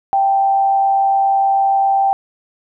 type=tone with frequency modulation; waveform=sine; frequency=784 Hz; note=G5; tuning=in tune; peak=-11 dBFS; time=0.13-2.13 s; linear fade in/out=0 ms; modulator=107 Hz; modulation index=0.28; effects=none